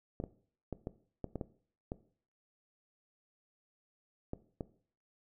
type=clicks; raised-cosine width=2 ms; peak=-24 dBFS; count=10; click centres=0.201 / 0.239 / 0.727 / 0.871 / 1.243 / 1.357 / 1.412 / 1.919 / 4.334 / 4.608 s; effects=noise-tail reverb RT60 0.5 s tail -17 dB re dry